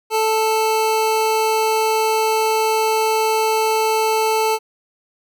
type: tone pair together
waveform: square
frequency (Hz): 439.2 / 880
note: A4 / A5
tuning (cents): -3 / 0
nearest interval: octave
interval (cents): 1203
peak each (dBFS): -19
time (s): 0.1-4.59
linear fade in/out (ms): 50
effects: none